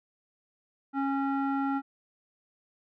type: tone with low-pass filter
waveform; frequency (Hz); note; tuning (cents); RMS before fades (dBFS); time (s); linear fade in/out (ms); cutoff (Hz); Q
square; 274.5; C#4; -17; -29; 0.93-1.82; 50; 1200; 3.3
effects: none